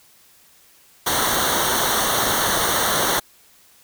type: noise with comb filter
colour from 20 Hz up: pink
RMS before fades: -20 dBFS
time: 1.06-3.2 s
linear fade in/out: 10 ms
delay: 0.4 ms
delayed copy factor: -0.85
effects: white hiss -53 dBFS RMS until 3.83 s